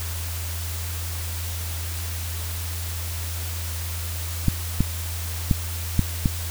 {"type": "clicks", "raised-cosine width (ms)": 5, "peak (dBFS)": -5, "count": 5, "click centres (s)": [4.483, 4.806, 5.512, 5.993, 6.258], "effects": ["added 84 Hz sine -28 dBFS peak until 6.5 s", "white hiss -34 dBFS RMS until 6.5 s"]}